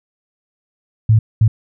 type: tone bursts at uneven times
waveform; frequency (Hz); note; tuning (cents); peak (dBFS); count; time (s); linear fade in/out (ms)
sine; 110; A2; 0; -7; 2; 1.09-1.19 / 1.41-1.48; 5
effects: none